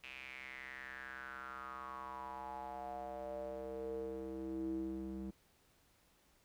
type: tone with band-pass filter sweep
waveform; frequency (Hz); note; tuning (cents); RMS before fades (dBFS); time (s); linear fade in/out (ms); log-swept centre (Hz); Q
square; 65.41; C2; 0; -45; 0.03-5.31; 10; 2600 to 250; 6.4
effects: pink hiss -71 dBFS RMS until 6.44 s